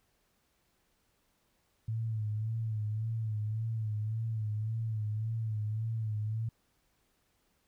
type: tone with vibrato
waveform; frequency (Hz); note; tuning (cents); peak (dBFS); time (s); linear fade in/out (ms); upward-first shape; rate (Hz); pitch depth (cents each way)
sine; 109.6; A2; -6; -31; 1.88-6.49; 5; sine; 1.8; 59
effects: pink hiss -74 dBFS RMS until 7.67 s